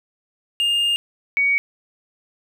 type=tone pair in turn; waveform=triangle / sine; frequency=2820 / 2249 Hz; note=F7 / C#7; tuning=+16 / +24 cents; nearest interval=major third; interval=392 cents; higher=first; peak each=-15 dBFS; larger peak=neither; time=0.6-0.96 / 1.37-1.58 s; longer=first; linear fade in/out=0 ms; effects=none